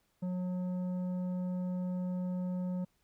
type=tone with tanh clipping; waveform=sine; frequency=181.4 Hz; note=F#3; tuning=34 cents flat; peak=-34 dBFS; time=0.22-2.85 s; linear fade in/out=10 ms; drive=9 dB; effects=pink hiss -75 dBFS RMS until 3.03 s